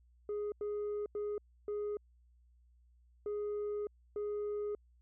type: tone bursts at uneven times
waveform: sine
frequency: 415.3 Hz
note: G#4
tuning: in tune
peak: -32 dBFS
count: 6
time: 0.29-0.52 / 0.61-1.06 / 1.15-1.38 / 1.68-1.97 / 3.26-3.87 / 4.16-4.75 s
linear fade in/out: 2 ms
effects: tanh soft clip ceiling -34 dBFS + added 60 Hz sine -63 dBFS peak until 5.01 s